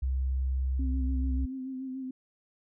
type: tone with pitch glide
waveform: sine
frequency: 65.41 to 64.96 Hz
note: C2 to C2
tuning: 0 to -12 cents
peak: -26 dBFS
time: 0.02-1.46 s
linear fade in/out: 10 ms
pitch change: -12 cents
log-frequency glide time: 0.65-1.07 s
type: tone with vibrato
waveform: sine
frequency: 261.6 Hz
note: C4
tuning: in tune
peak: -34 dBFS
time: 0.79-2.11 s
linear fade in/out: 5 ms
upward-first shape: sine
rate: 6.9 Hz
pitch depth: 34 cents each way
effects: none